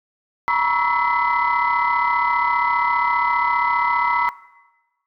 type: tone cluster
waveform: sine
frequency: 940 / 975 / 1112 / 1311 / 2024 Hz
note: A#5 / B5 / C#6 / E6 / B6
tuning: +14 / -23 / +5 / -10 / +42 cents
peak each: -22 dBFS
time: 0.48-4.29 s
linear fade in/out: 0 ms
effects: noise-tail reverb RT60 1.0 s tail -17 dB re dry + tanh soft clip ceiling -9 dBFS